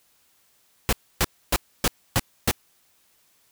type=noise bursts; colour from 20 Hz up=pink; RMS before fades=-20 dBFS; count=6; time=0.89-2.512 s; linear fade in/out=0 ms; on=37 ms; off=280 ms; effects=white hiss -63 dBFS RMS until 3.51 s